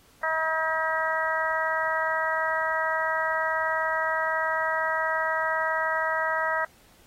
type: harmonic tone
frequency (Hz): 319.5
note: D#4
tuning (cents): +46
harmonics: 2 / 3 / 4 / 5 / 6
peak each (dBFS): -30 / -30 / -30 / -30 / -30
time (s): 0.23-6.65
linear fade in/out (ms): 5
effects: pink hiss -58 dBFS RMS until 7.06 s + AAC 48 kbps